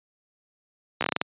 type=slowing click train; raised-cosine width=0.3 ms; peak=-7 dBFS; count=8; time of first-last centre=1.01-1.215 s; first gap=14 ms; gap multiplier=1.24; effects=high-pass 150 Hz 12 dB/octave + resampled to 8000 Hz